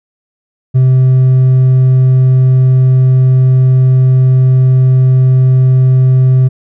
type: tone with hard clipping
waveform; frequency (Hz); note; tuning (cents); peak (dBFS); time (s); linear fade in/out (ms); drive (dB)
sine; 129.5; C3; -17; -5; 0.74-6.49; 20; 2
effects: none